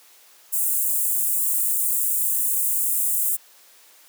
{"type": "high-pass noise", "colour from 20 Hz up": "white", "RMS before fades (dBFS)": -22, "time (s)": [0.52, 3.37], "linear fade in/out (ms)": 20, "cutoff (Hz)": 7700, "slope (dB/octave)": 48, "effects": ["white hiss -52 dBFS RMS until 4.08 s", "high-pass 400 Hz 12 dB/octave"]}